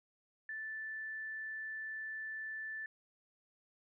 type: tone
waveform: sine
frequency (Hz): 1758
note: A6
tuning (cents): -2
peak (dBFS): -40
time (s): 0.49-2.86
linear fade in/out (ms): 2
effects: none